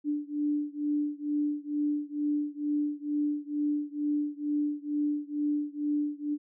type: beating tone pair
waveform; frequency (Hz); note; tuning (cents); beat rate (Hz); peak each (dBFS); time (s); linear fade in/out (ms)
sine; 293.7 / 295.9; D4 / D4; 0 / +13; 2.2; -30 / -31; 0.04-6.38; 50
effects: none